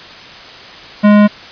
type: tone with hard clipping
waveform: sine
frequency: 207.7 Hz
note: G#3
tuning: in tune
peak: -6 dBFS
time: 1.03-1.28 s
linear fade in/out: 20 ms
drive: 17 dB
effects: white hiss -33 dBFS RMS until 1.51 s + resampled to 11025 Hz